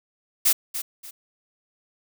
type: noise with echo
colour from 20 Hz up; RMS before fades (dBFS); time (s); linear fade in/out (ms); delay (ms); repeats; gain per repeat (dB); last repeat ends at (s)
blue; -18; 0.45-0.53; 10; 290; 2; -11; 1.11
effects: none